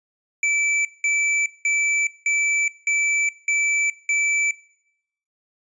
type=tone bursts; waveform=square; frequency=2319 Hz; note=D7; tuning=22 cents flat; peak=-18 dBFS; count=7; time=0.43-4.51 s; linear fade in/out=2 ms; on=420 ms; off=190 ms; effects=noise-tail reverb RT60 0.8 s tail -23 dB re dry + resampled to 22050 Hz